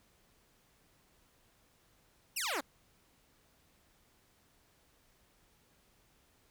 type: exponential sweep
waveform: 10% pulse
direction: down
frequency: 3034 to 246.9 Hz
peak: -25 dBFS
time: 2.36-2.61 s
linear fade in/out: 10 ms
effects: pink hiss -69 dBFS RMS until 6.5 s